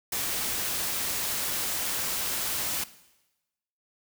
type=noise; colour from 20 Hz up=white; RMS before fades=-30 dBFS; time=0.12-2.84 s; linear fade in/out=5 ms; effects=noise-tail reverb RT60 1.0 s tail -17 dB re dry